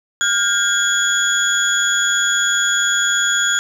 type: tone cluster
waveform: sine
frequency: 1417 / 1601 / 3345 / 6860 Hz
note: F6 / G6 / G#7 / A8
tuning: +25 / +36 / +12 / -45 cents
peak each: -19 dBFS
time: 0.21-3.59 s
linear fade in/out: 0 ms
effects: tanh soft clip ceiling -7 dBFS + 8-bit

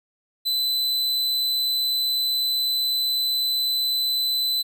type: tone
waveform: 45% pulse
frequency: 4016 Hz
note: B7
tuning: 28 cents sharp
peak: -20 dBFS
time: 0.45-4.63 s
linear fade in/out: 20 ms
effects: none

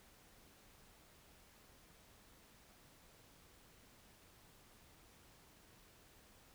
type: silence
effects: pink hiss -65 dBFS RMS until 6.54 s

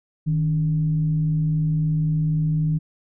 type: tone with frequency modulation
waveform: sine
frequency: 155.56 Hz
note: D#3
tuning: in tune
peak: -18 dBFS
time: 0.26-2.79 s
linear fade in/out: 20 ms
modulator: 127 Hz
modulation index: 0.27
effects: none

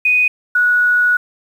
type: tone pair in turn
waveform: sine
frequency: 2489 / 1464.2 Hz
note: D#7 / F#6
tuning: 0 / -19 cents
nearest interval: major sixth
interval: 919 cents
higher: first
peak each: -10 dBFS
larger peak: neither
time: 0.05-0.28 / 0.55-1.17 s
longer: second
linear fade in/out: 5 ms
effects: 7-bit

